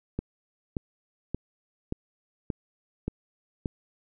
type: click train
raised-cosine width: 3 ms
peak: -16 dBFS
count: 7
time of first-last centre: 0.19-3.658 s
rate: 1.73 Hz
effects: none